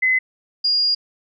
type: tone pair in turn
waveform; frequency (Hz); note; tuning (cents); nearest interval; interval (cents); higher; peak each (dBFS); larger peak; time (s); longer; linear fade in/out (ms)
sine; 2035 / 4840; C7 / D#8; -49 / -49; octave + minor third; 1500; second; -14 / -15; first; 0.02-0.19 / 0.64-0.95; second; 10
effects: none